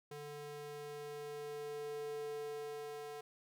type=tone with high-pass filter sweep; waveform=square; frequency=146.83 Hz; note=D3; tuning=in tune; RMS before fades=-45 dBFS; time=0.11-3.21 s; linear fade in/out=5 ms; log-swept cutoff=290 to 530 Hz; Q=4.1; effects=none